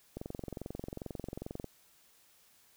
click train, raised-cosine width 2 ms, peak -26 dBFS, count 34, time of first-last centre 0.17-1.643 s, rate 22.4 Hz, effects white hiss -65 dBFS RMS until 2.76 s

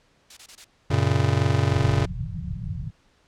blue noise bursts, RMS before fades -37 dBFS, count 4, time 0.3-0.645 s, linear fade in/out 5 ms, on 69 ms, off 23 ms
square chord, F# major, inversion none, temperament just, 92.5 / 115.62 / 138.75 Hz, F#2 / A#2 / C#3, 0 / -14 / +2 cents, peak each -24 dBFS, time 0.9-2.06 s, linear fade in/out 10 ms
white low-pass noise, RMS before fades -31 dBFS, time 1.72-2.91 s, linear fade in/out 20 ms, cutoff 180 Hz, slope 96 dB/octave
effects pink hiss -62 dBFS RMS until 3.27 s + low-pass 6000 Hz 12 dB/octave

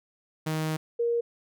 sawtooth / sine tone pair in turn, 156.9 / 470.2 Hz, D#3 / A#4, +15 / +15 cents, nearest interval octave + perfect fifth, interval 1900 cents, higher second, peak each -23 dBFS, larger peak neither, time 0.46-0.77 / 0.99-1.21 s, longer first, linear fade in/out 10 ms, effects none

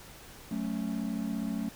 triangle chord, F# minor, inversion none, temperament equal, 185 / 220 / 277.2 Hz, F#3 / A3 / C#4, 0 / 0 / 0 cents, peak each -35 / -31 / -35 dBFS, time 0.51-1.69 s, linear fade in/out 5 ms, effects pink hiss -50 dBFS RMS until 1.75 s

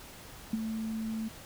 sine tone with ADSR envelope, 221.4 Hz, A3, 11 cents sharp, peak -24 dBFS, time 0.53-1.29 s, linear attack 5 ms, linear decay 25 ms, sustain -8 dB, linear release 15 ms, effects pink hiss -49 dBFS RMS until 1.45 s

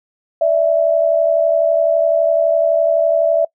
sine tone pair together, 587.3 / 659.2 Hz, D5 / E5, 0 / 0 cents, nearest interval major second, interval 200 cents, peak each -16 / -12 dBFS, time 0.41-3.45 s, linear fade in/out 5 ms, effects noise-tail reverb RT60 0.1 s tail -24 dB re dry

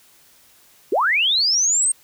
sine linear sweep, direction up, 310.5 to 8600 Hz, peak -15 dBFS, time 0.92-1.92 s, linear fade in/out 5 ms, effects white hiss -53 dBFS RMS until 2.03 s

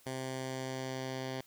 10% pulse tone with low-pass filter sweep, 130.9 Hz, C3, 1 cent sharp, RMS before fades -39 dBFS, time 0.06-1.41 s, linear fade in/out 5 ms, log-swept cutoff 9400 to 4800 Hz, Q 1.4, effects white hiss -63 dBFS RMS until 1.46 s

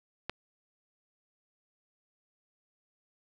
click, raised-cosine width 0.3 ms, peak -17 dBFS, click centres 0.296 s, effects none

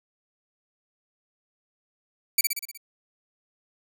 5% pulse tone with echo, 2300 Hz, D7, 37 cents flat, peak -7 dBFS, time 2.38-2.41 s, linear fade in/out 5 ms, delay 61 ms, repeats 6, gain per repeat -4 dB, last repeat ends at 2.776 s, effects none

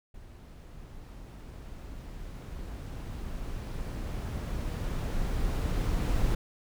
brown noise with level ramp, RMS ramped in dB -48 to -27 dBFS, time 0.14-6.35 s, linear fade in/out 5 ms, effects none

